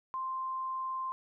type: tone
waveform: sine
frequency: 1046.5 Hz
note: C6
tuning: in tune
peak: -33 dBFS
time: 0.14-1.12 s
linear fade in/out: 0 ms
effects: none